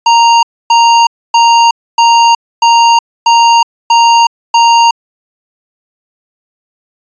square tone bursts, 931 Hz, A#5, 2 cents flat, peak -4 dBFS, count 8, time 0.06-4.91 s, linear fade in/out 5 ms, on 370 ms, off 270 ms, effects resampled to 16000 Hz

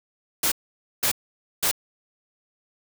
white noise bursts, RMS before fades -22 dBFS, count 3, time 0.43-1.714 s, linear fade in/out 5 ms, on 88 ms, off 510 ms, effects none

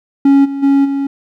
triangle tone with level steps, 277.1 Hz, C#4, 1 cent flat, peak -3 / -16 / -5 / -12 dBFS, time 0.25-1.07 s, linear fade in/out 5 ms, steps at 0.44 / 0.62 / 0.84 s, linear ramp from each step 20 ms, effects none

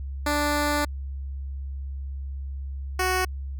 10% pulse tone pair in turn, 293.7 / 370 Hz, D4 / F#4, 0 / 0 cents, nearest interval major third, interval 400 cents, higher second, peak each -14 dBFS, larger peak neither, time 0.26-0.85 / 2.99-3.25 s, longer first, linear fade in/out 5 ms, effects added 68 Hz sine -30 dBFS peak until 3.59 s

